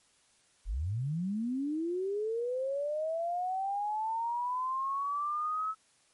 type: linear sweep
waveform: sine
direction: up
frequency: 36.71 to 1301 Hz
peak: -30 dBFS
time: 0.65-5.75 s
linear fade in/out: 50 ms
effects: white hiss -67 dBFS RMS until 6.13 s + MP3 48 kbps